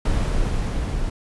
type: noise with level ramp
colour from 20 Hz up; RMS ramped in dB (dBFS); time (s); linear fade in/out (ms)
brown; -19 to -25; 0.05-1.1; 5
effects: resampled to 24000 Hz